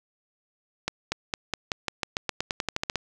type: accelerating click train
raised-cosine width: 0.2 ms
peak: -9 dBFS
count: 17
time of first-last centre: 0.88-2.957 s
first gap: 240 ms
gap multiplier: 0.91
effects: none